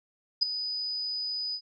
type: tone with ADSR envelope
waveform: sine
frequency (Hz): 4978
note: D#8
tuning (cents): 0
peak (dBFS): -17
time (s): 0.41-1.61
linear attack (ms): 18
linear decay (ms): 6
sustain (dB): -13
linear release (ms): 69
effects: none